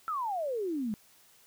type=exponential sweep; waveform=sine; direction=down; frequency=1354 to 201.3 Hz; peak=-30 dBFS; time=0.08-0.94 s; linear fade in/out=0 ms; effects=white hiss -61 dBFS RMS until 1.46 s